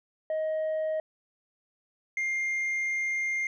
sine tone pair in turn, 628 / 2112 Hz, D#5 / C7, +16 / +16 cents, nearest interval octave + major sixth, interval 2100 cents, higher second, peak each -24 dBFS, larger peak neither, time 0.3-1 / 2.17-3.47 s, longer second, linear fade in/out 2 ms, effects tanh soft clip ceiling -26 dBFS

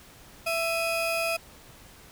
35% pulse tone pair together, 664 / 2507 Hz, E5 / D#7, +12 / +12 cents, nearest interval octave + major seventh, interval 2300 cents, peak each -26 / -28 dBFS, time 0.46-1.37 s, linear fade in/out 10 ms, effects pink hiss -51 dBFS RMS until 2.11 s

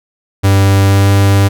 45% pulse tone with pitch glide, 98 to 99.08 Hz, G2 to G2, 0 to +19 cents, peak -6 dBFS, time 0.43-1.49 s, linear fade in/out 20 ms, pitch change +19 cents, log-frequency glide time 0.75-1.1 s, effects none

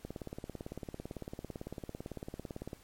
click train, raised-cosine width 2 ms, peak -27 dBFS, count 49, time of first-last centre 0.05-2.732 s, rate 17.9 Hz, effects pink hiss -61 dBFS RMS until 2.83 s + MP3 64 kbps

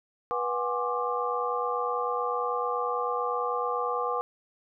sine tone cluster, 488.4 / 732 / 819 / 1070 / 1179 Hz, B4 / F#5 / G#5 / C6 / D6, -19 / -19 / -24 / +38 / +6 cents, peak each -31 / -35 / -35 / -34 / -31 dBFS, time 0.31-4.21 s, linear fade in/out 0 ms, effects none

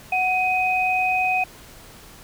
sine tone pair together, 740 / 2509 Hz, F#5 / D#7, 0 / +14 cents, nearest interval octave + major sixth, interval 2114 cents, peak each -21 dBFS, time 0.12-1.44 s, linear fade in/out 5 ms, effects pink hiss -45 dBFS RMS until 2.23 s

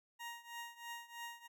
20% pulse tone with tremolo, 940 Hz, A#5, 14 cents sharp, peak -38 dBFS, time 0.19-1.48 s, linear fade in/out 20 ms, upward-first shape triangle, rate 3.1 Hz, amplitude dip 90%, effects none

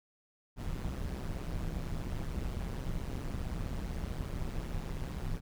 brown noise with amplitude modulation, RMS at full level -33 dBFS, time 0.56-5.41 s, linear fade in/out 50 ms, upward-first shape sine, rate 130 Hz, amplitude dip 85%, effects none

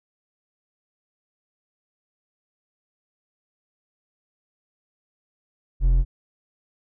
sine tone with hard clipping, 43.11 Hz, F1, 22 cents flat, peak -16 dBFS, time 5.8-6.05 s, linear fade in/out 50 ms, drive 5 dB, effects none

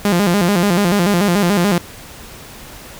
sawtooth tone with vibrato, 188.3 Hz, F#3, 31 cents sharp, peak -8 dBFS, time 0.05-1.78 s, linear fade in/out 2 ms, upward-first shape square, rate 6.9 Hz, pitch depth 140 cents each way, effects pink hiss -36 dBFS RMS until 2.99 s

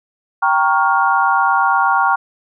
sine chord, G half-diminished seventh, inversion none, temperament equal with one note detuned, 784 / 932.3 / 1108.7 / 1408.3 Hz, G5 / Bb5 / Db6 / F6, 0 / 0 / 0 / +14 cents, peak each -17 dBFS, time 0.42-2.16 s, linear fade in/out 10 ms, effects none

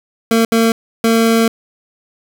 25% pulse tone bursts at uneven times, 227.2 Hz, A#3, 44 cents flat, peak -6 dBFS, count 3, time 0.31-0.45 / 0.52-0.72 / 1.04-1.48 s, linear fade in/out 2 ms, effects none

